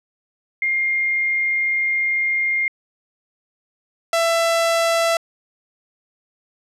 sine / sawtooth tone pair in turn, 2119 / 667.4 Hz, C7 / E5, +21 / +21 cents, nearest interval octave + minor sixth, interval 2000 cents, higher first, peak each -17 / -12 dBFS, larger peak second, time 0.62-2.68 / 4.13-5.17 s, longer first, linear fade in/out 2 ms, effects low-pass 10000 Hz 12 dB/octave

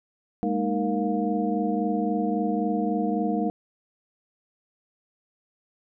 sine tone cluster, 203.8 / 227.5 / 308.9 / 466.7 / 706 Hz, G#3 / A#3 / D#4 / A#4 / F5, -32 / -42 / -12 / +2 / +19 cents, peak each -27 / -30 / -28 / -31 / -30 dBFS, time 0.43-3.5 s, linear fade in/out 0 ms, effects none

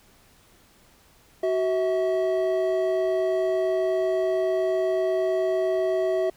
triangle tone pair together, 374.5 / 647 Hz, F#4 / E5, +21 / -32 cents, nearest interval major sixth, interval 947 cents, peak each -22 dBFS, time 1.43-6.3 s, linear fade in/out 5 ms, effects pink hiss -57 dBFS RMS until 6.36 s

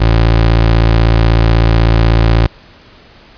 25% pulse tone, 56.2 Hz, A1, 37 cents sharp, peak -3 dBFS, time 0-2.47 s, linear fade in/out 10 ms, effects pink hiss -41 dBFS RMS until 3.37 s + resampled to 11025 Hz

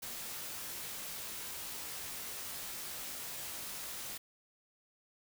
white noise with comb filter, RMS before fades -43 dBFS, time 0.02-4.18 s, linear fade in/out 10 ms, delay 18 ms, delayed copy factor -0.5, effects none

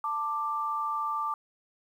sine tone pair together, 887.3 / 1179 Hz, A5 / D6, +14 / +6 cents, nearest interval perfect fourth, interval 492 cents, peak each -34 / -29 dBFS, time 0.04-1.34 s, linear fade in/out 2 ms, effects 10-bit

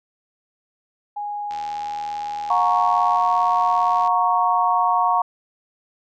sine tone, 826 Hz, G#5, 10 cents flat, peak -25 dBFS, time 1.16-3.17 s, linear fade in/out 10 ms
click train, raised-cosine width 0.2 ms, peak -22 dBFS, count 200, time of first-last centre 1.51-4.074 s, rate 77.6 Hz
sine chord, F# major, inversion none, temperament equal with one note detuned, 721.4 / 932.3 / 1108.7 Hz, F#5 / A#5 / C#6, -44 / 0 / 0 cents, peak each -20 dBFS, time 2.5-5.22 s, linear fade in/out 5 ms
effects none

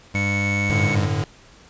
25% pulse tone with pitch glide, 100.1 to 101.09 Hz, G2 to G#2, +37 to -46 cents, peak -18 dBFS, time 0.14-1.06 s, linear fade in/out 10 ms, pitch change +17 cents, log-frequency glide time 0.3-0.69 s
triangle tone, 2217 Hz, C#7, in tune, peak -21 dBFS, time 0.15-0.95 s, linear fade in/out 5 ms
square chord, G suspended second, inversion none, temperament equal with one note detuned, 95.87 / 110 / 146.83 Hz, G2 / A2 / D3, -38 / 0 / 0 cents, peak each -26 / -25 / -26 dBFS, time 0.7-1.24 s, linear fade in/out 0 ms
effects pink hiss -49 dBFS RMS until 1.69 s + resampled to 16000 Hz

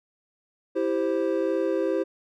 triangle chord, C major, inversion first, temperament equal, 329.6 / 392 / 523.3 Hz, E4 / G4 / C5, 0 / 0 / 0 cents, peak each -25 dBFS, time 0.75-2.04 s, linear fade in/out 20 ms, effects none

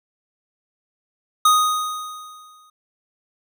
square tone with exponential decay, 1244.5 Hz, D#6, in tune, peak -11 dBFS, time 1.45-2.7 s, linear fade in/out 5 ms, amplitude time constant 270 ms, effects none

